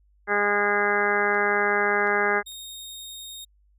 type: harmonic tone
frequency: 204.8 Hz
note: G#3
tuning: 24 cents flat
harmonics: 1 / 2 / 3 / 4 / 5 / 6 / 7 / 8 / 9 / 10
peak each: -36 / -26 / -32 / -28 / -36 / -29 / -30 / -25 / -35 / -29 dBFS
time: 0.27-2.43 s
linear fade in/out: 50 ms
type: clicks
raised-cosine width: 0.2 ms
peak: -36 / -43 / -34 / -42 dBFS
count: 4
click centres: 1.345 / 2.002 / 2.073 / 2.521 s
type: tone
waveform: sawtooth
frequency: 3710 Hz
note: A#7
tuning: 9 cents flat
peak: -34 dBFS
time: 2.46-3.45 s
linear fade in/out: 10 ms
effects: added 50 Hz sine -58 dBFS peak until 3.78 s